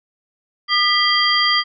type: tone cluster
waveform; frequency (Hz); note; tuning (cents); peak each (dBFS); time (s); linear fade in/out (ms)
sine; 1211 / 1974 / 3210 / 4748; D#6 / B6 / G7 / D8; -47 / -1 / +40 / +18; -19; 0.68-1.64; 50
effects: none